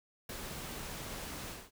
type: noise with ADSR envelope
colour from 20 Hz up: pink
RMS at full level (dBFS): -41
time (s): 0.29-1.71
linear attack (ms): 5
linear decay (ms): 4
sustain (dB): -2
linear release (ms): 220
effects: none